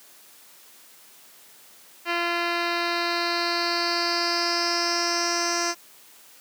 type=tone with low-pass filter sweep; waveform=10% pulse; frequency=344 Hz; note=F4; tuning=26 cents flat; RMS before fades=-25 dBFS; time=2.05-5.75 s; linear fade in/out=50 ms; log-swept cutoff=3300 to 6200 Hz; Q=5.4; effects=white hiss -51 dBFS RMS until 6.4 s + high-pass 200 Hz 12 dB/octave